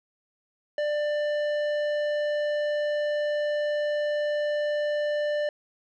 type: tone with tanh clipping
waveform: sine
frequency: 593 Hz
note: D5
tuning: 17 cents sharp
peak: -26 dBFS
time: 0.78-5.49 s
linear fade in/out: 2 ms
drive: 12 dB
effects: none